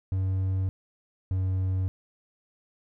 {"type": "tone pair in turn", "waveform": "triangle", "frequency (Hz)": [94.7, 93.77], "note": ["F#2", "F#2"], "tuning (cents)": [41, 24], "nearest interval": "unison", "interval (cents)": 17, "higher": "first", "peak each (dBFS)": -22, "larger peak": "neither", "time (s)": [[0.12, 0.69], [1.31, 1.88]], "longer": "neither", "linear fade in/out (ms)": 0, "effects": []}